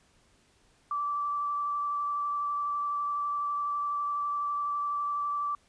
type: tone with vibrato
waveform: sine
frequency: 1163 Hz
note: D6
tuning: 17 cents flat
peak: -28 dBFS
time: 0.91-5.55 s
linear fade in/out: 2 ms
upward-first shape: sine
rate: 12 Hz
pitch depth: 10 cents each way
effects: pink hiss -65 dBFS RMS until 5.68 s + resampled to 22050 Hz